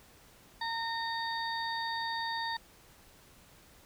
harmonic tone with a mistuned harmonic, 916 Hz, A#5, 31 cents flat, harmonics 1 / 2 / 4 / 5, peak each -35 / -38 / -41 / -42 dBFS, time 0.61-2.57 s, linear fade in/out 5 ms, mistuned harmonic 4, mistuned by +19 cents, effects pink hiss -59 dBFS RMS until 3.85 s

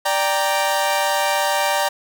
sawtooth chord, G minor, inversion second, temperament equal, 587.3 / 784 / 932.3 Hz, D5 / G5 / Bb5, 0 / 0 / 0 cents, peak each -18 dBFS, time 0.05-1.89 s, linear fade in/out 10 ms, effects none

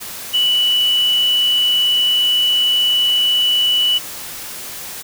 sine tone in noise, 2960 Hz, F#7, in tune, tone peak -12 dBFS, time 0.33-3.99 s, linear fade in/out 20 ms, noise white, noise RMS -30 dBFS, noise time 0-5.03 s, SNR +15 dB, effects none

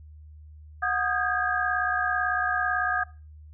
sine tone cluster, 730 / 1238 / 1594 / 1652 Hz, F#5 / D#6 / G6 / G#6, -24 / -9 / +28 / -10 cents, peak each -29 dBFS, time 0.82-3.04 s, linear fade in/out 10 ms, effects noise-tail reverb RT60 0.3 s tail -18 dB re dry + added 76 Hz sine -44 dBFS peak until 3.53 s

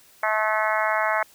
harmonic tone, 216 Hz, A3, 32 cents flat, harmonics 3 / 4 / 5 / 6 / 7 / 8 / 9 / 10, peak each -26 / -27 / -28 / -29 / -29 / -30 / -31 / -31 dBFS, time 0.23-1.23 s, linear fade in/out 2 ms, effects white hiss -54 dBFS RMS until 1.34 s

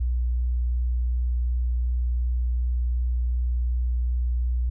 sine tone with vibrato, 60.7 Hz, B1, 29 cents flat, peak -21 dBFS, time 0-4.7 s, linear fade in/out 10 ms, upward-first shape sine, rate 2.7 Hz, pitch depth 8 cents each way, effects none

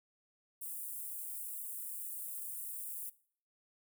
white high-pass noise, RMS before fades -43 dBFS, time 0.61-3.1 s, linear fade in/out 10 ms, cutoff 8500 Hz, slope 48 dB/octave, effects noise-tail reverb RT60 0.5 s tail -19 dB re dry

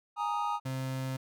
triangle chord, Ab suspended second, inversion none, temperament equal, 830.6 / 932.3 / 1244.5 Hz, Ab5 / Bb5 / Eb6, 0 / 0 / 0 cents, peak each -32 dBFS, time 0.16-0.6 s, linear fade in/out 50 ms
35% pulse tone, 131.6 Hz, C3, 10 cents sharp, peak -31 dBFS, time 0.65-1.17 s, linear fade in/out 10 ms
effects none

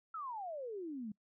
sine exponential sweep, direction down, 1351 to 201.2 Hz, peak -40 dBFS, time 0.14-1.12 s, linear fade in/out 5 ms, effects noise-tail reverb RT60 0.1 s tail -25 dB re dry

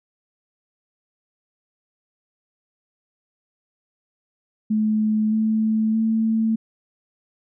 sine tone with pitch steps, 215.5 / 219 / 222.6 Hz, A3 / A3 / A3, -36 / -8 / +20 cents, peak -17 dBFS, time 4.7-6.56 s, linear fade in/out 10 ms, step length 620 ms, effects none

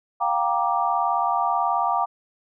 sine chord, G minor seventh, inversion third, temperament just, 705.6 / 784 / 940.8 / 1176 Hz, F5 / G5 / Bb5 / D6, +18 / 0 / +16 / +2 cents, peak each -25 dBFS, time 0.2-2.06 s, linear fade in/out 20 ms, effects none

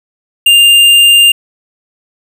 sine tone with hard clipping, 2801 Hz, F7, 4 cents sharp, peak -4 dBFS, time 0.46-1.32 s, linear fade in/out 5 ms, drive 10 dB, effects none

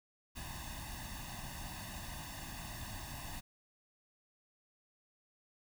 pink noise with comb filter, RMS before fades -45 dBFS, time 0.35-3.41 s, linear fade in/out 20 ms, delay 1.1 ms, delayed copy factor +1, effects none

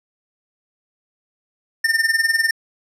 square tone with tremolo, 1809 Hz, A6, 48 cents sharp, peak -13 dBFS, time 1.84-2.51 s, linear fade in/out 5 ms, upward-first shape sine, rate 20 Hz, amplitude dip 80%, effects low-pass 11000 Hz 12 dB/octave

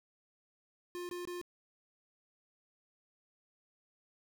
square tone bursts, 353.8 Hz, F4, 23 cents sharp, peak -40 dBFS, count 3, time 0.95-1.414 s, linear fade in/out 0 ms, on 140 ms, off 22 ms, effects none

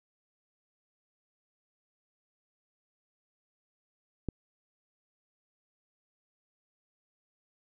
click, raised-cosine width 3 ms, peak -19 dBFS, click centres 4.287 s, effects none

